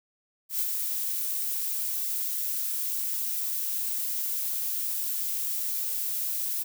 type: noise with ADSR envelope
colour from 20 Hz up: violet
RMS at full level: -26 dBFS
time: 0.49-6.64 s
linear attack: 110 ms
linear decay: 54 ms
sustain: -4 dB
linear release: 21 ms
effects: none